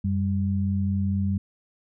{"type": "tone pair together", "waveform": "sine", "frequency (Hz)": [92.5, 197.02], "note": ["F#2", "G3"], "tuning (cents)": [0, 9], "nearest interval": "octave + minor second", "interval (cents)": 1309, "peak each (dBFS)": [-24, -25], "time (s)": [0.04, 1.38], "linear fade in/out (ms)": 5, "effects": []}